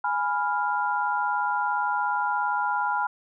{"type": "chord", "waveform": "sine", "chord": "F diminished", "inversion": "first", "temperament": "equal", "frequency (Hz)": [830.6, 987.8, 1396.9], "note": ["Ab5", "Cb6", "F6"], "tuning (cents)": [0, 0, 0], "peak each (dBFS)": [-27, -27, -28], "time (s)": [0.04, 3.07], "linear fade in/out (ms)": 5, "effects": []}